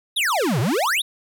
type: exponential two-way sweep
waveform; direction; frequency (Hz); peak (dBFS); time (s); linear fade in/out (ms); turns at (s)
square; down then up; 3951 to 107.1 to 3951; -19; 0.16-1.02; 10; 0.6
effects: none